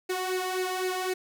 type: tone with flanger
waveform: sawtooth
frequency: 370 Hz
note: F#4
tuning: in tune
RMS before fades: -30 dBFS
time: 0.09-1.14 s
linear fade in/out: 10 ms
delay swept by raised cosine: 0.43 to 1.73 ms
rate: 3.9 Hz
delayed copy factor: +0.65
effects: 10-bit